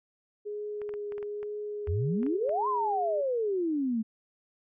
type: tone with vibrato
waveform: sine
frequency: 415.3 Hz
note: G#4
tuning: in tune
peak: -33 dBFS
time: 0.45-3.22 s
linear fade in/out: 20 ms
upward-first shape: triangle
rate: 1.1 Hz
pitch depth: 15 cents each way
type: clicks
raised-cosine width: 0.5 ms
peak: -32 dBFS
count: 11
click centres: 0.817 / 0.892 / 0.939 / 1.122 / 1.181 / 1.228 / 1.43 / 1.873 / 2.231 / 2.265 / 2.493 s
type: exponential two-way sweep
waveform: sine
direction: up then down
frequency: 76.2 to 1073 to 214.1 Hz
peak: -26 dBFS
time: 1.87-4.03 s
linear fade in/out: 20 ms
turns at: 2.68 s
effects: none